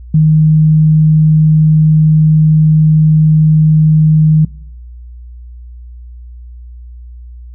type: tone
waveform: sine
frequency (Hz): 155.56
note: D#3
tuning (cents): 0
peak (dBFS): -4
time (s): 0.14-4.45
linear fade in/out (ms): 5
effects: noise-tail reverb RT60 0.7 s tail -23 dB re dry + added 60 Hz sine -28 dBFS peak until 7.54 s